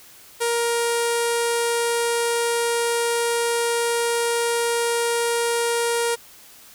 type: tone with low-pass filter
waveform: sawtooth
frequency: 469.5 Hz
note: A#4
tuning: 12 cents sharp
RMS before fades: -22 dBFS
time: 0.4-6.16 s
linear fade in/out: 20 ms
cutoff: 10000 Hz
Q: 3.2
effects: white hiss -47 dBFS RMS until 6.74 s